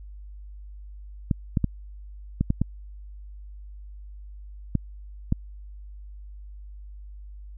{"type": "clicks", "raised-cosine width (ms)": 5, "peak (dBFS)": -9, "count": 8, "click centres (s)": [1.312, 1.572, 1.643, 2.41, 2.504, 2.616, 4.753, 5.324], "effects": ["added 50 Hz sine -39 dBFS peak until 7.57 s"]}